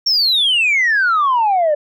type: exponential sweep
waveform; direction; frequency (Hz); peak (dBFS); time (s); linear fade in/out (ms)
sine; down; 5588 to 578; -10; 0.06-1.75; 10
effects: tanh soft clip ceiling -9 dBFS